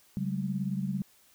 sine chord, C# suspended fourth, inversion none, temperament equal with one note detuned, 138.59 / 189.87 / 207.7 Hz, C#3 / F#3 / G#3, 0 / +45 / 0 cents, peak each -35 / -31 / -36 dBFS, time 0.17-1.02 s, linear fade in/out 0 ms, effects white hiss -62 dBFS RMS until 1.34 s

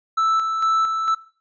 triangle tone with tremolo, 1318.5 Hz, E6, in tune, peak -14 dBFS, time 0.17-1.15 s, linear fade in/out 10 ms, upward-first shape square, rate 2.2 Hz, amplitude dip 45%, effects noise-tail reverb RT60 0.4 s tail -18 dB re dry + resampled to 16000 Hz

